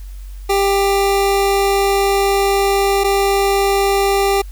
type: tone pair in turn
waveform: 25% pulse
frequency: 396 / 396 Hz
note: G4 / G4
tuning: +18 / +18 cents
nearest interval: unison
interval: 0 cents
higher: neither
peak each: -9 dBFS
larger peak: neither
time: 0.49-3.04 / 3.04-4.42 s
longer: first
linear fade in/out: 10 ms
effects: added 47 Hz sine -28 dBFS peak until 4.51 s + white hiss -49 dBFS RMS until 4.51 s